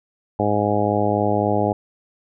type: harmonic tone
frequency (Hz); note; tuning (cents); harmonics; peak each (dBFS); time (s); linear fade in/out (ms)
103.83; G#2; 0; 1 / 2 / 3 / 4 / 5 / 6 / 7 / 8; -25 / -25 / -25 / -25 / -25 / -25 / -25 / -25; 0.39-1.73; 5
effects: none